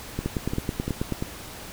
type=two click trains; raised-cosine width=3 ms; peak=-14 / -12 dBFS; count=4 / 9; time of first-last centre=0.19-1.224 / 0.26-1.123 s; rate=2.9 / 9.27 Hz; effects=pink hiss -40 dBFS RMS until 1.72 s